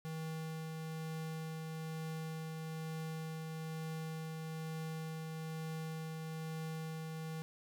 square tone with tremolo, 159.6 Hz, D#3, 44 cents sharp, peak -40 dBFS, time 0.05-7.42 s, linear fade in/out 0 ms, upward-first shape triangle, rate 1.1 Hz, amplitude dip 25%, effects none

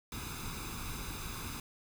pink noise with comb filter, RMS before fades -41 dBFS, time 0.12-1.6 s, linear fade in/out 2 ms, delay 0.8 ms, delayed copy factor +0.7, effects none

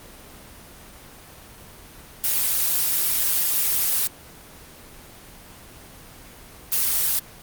blue noise bursts at uneven times, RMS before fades -21 dBFS, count 2, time 2.24-4.07 / 6.72-7.19 s, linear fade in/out 0 ms, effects pink hiss -44 dBFS RMS until 7.42 s + Opus 24 kbps

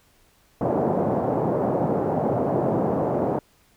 white band-pass noise, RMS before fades -23 dBFS, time 0.61-3.39 s, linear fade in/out 2 ms, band 110 to 710 Hz, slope 24 dB/octave, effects pink hiss -60 dBFS RMS until 3.76 s

